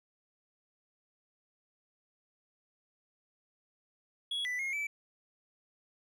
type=tone with pitch steps; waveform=triangle; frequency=3347 / 1986 / 2148 / 2311 Hz; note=G#7 / B6 / C7 / D7; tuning=+13 / +9 / +45 / -28 cents; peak=-31 dBFS; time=4.31-4.87 s; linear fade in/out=5 ms; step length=140 ms; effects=none